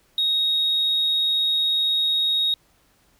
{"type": "tone", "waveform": "sine", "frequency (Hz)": 3758, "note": "A#7", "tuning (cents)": 13, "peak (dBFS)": -17, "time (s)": [0.18, 2.54], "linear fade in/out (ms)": 2, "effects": ["tanh soft clip ceiling -15 dBFS", "pink hiss -61 dBFS RMS until 3.19 s"]}